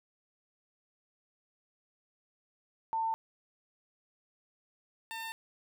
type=tone pair in turn; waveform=sine / 15% pulse; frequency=897 / 901.3 Hz; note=A5 / A5; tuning=+33 / +41 cents; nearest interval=unison; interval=8 cents; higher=second; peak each=-29 / -32 dBFS; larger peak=first; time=2.93-3.14 / 5.11-5.32 s; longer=neither; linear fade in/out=0 ms; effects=none